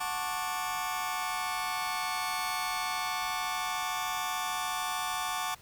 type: chord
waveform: sawtooth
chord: D major seventh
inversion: first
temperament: just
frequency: 734.2 / 881 / 1101.2 / 1174.7 Hz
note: F#5 / A5 / C#6 / D6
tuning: -14 / +2 / -12 / 0 cents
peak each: -33 dBFS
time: 0-5.55 s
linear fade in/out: 10 ms
effects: pink hiss -56 dBFS RMS until 5.61 s